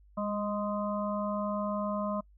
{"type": "harmonic tone with a mistuned harmonic", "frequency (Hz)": 207.7, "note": "G#3", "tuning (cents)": 0, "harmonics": [1, 3, 5, 6], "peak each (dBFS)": [-33, -34, -37, -41], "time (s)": [0.17, 2.21], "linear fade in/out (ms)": 10, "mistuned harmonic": 1, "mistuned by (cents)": -28, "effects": ["noise-tail reverb RT60 0.1 s tail -26 dB re dry", "added 50 Hz sine -56 dBFS peak until 2.37 s"]}